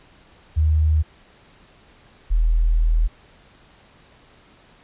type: tone pair in turn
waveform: sine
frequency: 77.6 / 40.38 Hz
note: D#2 / E1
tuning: -4 / -35 cents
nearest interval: major seventh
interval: 1131 cents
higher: first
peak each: -14 dBFS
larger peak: neither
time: 0.56-1.03 / 2.3-3.08 s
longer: second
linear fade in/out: 20 ms
effects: pink hiss -52 dBFS RMS until 4.83 s + resampled to 8000 Hz